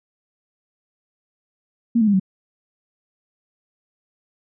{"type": "tone with pitch steps", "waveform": "sine", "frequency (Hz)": [233.1, 217.5, 202.9, 189.34], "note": ["A#3", "A3", "G#3", "F#3"], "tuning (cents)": [0, -20, -40, 40], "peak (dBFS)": -13, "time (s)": [1.95, 2.198], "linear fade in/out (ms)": 10, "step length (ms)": 62, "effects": []}